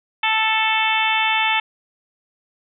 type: harmonic tone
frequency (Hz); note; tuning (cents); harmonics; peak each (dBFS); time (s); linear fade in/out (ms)
440; A4; 0; 2 / 3 / 4 / 5 / 6 / 7 / 8; -21 / -27 / -26 / -23 / -22 / -26 / -27; 0.23-1.6; 5
effects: none